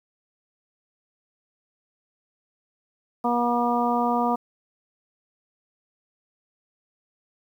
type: harmonic tone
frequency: 240 Hz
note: B3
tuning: 49 cents flat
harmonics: 1 / 2 / 3 / 4 / 5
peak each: -25 / -29 / -25 / -26 / -29 dBFS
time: 3.24-4.36 s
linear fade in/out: 10 ms
effects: 9-bit

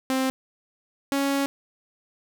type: tone pair in turn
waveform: sawtooth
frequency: 262.5 / 277.4 Hz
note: C4 / C#4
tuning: +6 / +1 cents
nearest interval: minor second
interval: 95 cents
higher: second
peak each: -18 dBFS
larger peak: neither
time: 0.1-0.3 / 1.12-1.46 s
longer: second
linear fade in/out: 0 ms
effects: none

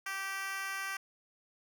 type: tone with high-pass filter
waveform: 10% pulse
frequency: 388.9 Hz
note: G4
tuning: 14 cents flat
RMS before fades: -38 dBFS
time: 0.06-0.97 s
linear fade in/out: 5 ms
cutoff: 1400 Hz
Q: 1.4
effects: none

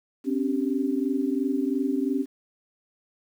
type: tone cluster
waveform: sine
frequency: 261.4 / 284.3 / 389.2 Hz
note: C4 / C#4 / G4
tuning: -1 / +44 / -12 cents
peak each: -26 / -26 / -31 dBFS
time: 0.24-2.26 s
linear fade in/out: 50 ms
effects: 9-bit

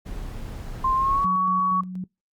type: noise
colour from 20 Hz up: brown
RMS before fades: -33 dBFS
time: 0.05-1.26 s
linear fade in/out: 20 ms
type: tone with pitch glide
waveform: sine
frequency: 1049 to 1124.3 Hz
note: C6 to C#6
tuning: +4 to +24 cents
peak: -19 dBFS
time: 0.84-1.81 s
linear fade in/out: 5 ms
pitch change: +120 cents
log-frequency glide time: 0.95-1.23 s
type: tone with tremolo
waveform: sine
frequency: 183.7 Hz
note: F#3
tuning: 12 cents flat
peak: -27 dBFS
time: 1.24-2.04 s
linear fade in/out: 2 ms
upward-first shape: square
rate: 4.2 Hz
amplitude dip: 35%
effects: noise-tail reverb RT60 0.2 s tail -25 dB re dry + Opus 48 kbps

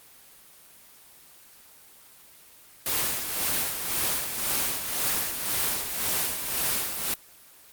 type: noise with tremolo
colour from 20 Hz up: white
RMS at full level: -25 dBFS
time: 2.86-7.14 s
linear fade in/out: 2 ms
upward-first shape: sine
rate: 1.9 Hz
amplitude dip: 55%
effects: white hiss -52 dBFS RMS until 7.72 s + Opus 24 kbps

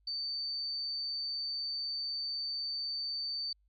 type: tone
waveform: sine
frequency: 4572 Hz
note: D8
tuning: 47 cents flat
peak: -34 dBFS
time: 0.07-3.53 s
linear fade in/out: 5 ms
effects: added 50 Hz sine -67 dBFS peak until 3.68 s

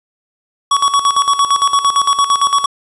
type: tone with tremolo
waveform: square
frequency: 1123 Hz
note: C#6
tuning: 22 cents sharp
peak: -9 dBFS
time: 0.71-2.66 s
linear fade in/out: 5 ms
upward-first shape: square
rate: 8.8 Hz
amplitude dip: 70%
effects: resampled to 24000 Hz + 7-bit

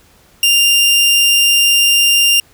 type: tone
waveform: sawtooth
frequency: 2794 Hz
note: F7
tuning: in tune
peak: -5 dBFS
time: 0.43-2.4 s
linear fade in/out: 2 ms
effects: pink hiss -49 dBFS RMS until 2.53 s

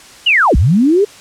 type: linear two-way sweep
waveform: sine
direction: down then up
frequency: 3012 to 49 to 427.3 Hz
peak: -7 dBFS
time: 0.26-1.05 s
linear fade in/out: 10 ms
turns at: 0.56 s
effects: white hiss -38 dBFS RMS until 1.2 s + low-pass 8000 Hz 12 dB/octave

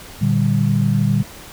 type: chord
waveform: sine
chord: G minor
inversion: first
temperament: equal with one note detuned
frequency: 116.54 / 148.71 / 196 Hz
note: Bb2 / D3 / G3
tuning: 0 / +22 / 0 cents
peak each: -18 dBFS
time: 0.21-1.23 s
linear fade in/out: 10 ms
effects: pink hiss -38 dBFS RMS until 1.52 s

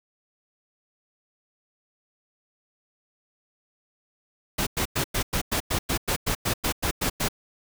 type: noise bursts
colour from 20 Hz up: pink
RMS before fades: -25 dBFS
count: 15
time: 4.58-7.286 s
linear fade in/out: 10 ms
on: 88 ms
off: 99 ms
effects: none

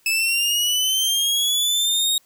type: linear sweep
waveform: sawtooth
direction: up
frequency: 2600 to 3761 Hz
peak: -15 dBFS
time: 0.06-2.18 s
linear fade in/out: 2 ms
effects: white hiss -59 dBFS RMS until 2.25 s

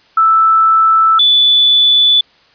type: tone pair in turn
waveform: sine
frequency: 1318.5 / 3472 Hz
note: E6 / A7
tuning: 0 / -24 cents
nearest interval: octave + perfect fourth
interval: 1676 cents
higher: second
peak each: -6 dBFS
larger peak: neither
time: 0.17-1.19 / 1.19-2.21 s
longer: neither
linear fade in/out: 5 ms
effects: white hiss -49 dBFS RMS until 2.54 s + resampled to 11025 Hz

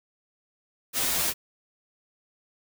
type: noise with comb filter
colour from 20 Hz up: white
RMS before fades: -26 dBFS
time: 0.93-1.34 s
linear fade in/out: 50 ms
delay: 9.6 ms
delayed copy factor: -1
effects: none

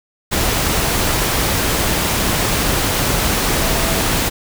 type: tone in noise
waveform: sine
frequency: 659.3 Hz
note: E5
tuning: in tune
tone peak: -27 dBFS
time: 3.63-4.02 s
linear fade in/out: 20 ms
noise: pink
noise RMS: -17 dBFS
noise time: 0.31-4.3 s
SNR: -13 dB
effects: none

